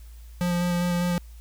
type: tone with vibrato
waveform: square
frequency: 175.7 Hz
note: F3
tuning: 11 cents sharp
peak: -23 dBFS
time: 0.41-1.18 s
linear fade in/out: 0 ms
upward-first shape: square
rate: 5 Hz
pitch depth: 11 cents each way
effects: added 57 Hz sine -41 dBFS peak until 1.4 s + white hiss -58 dBFS RMS until 1.4 s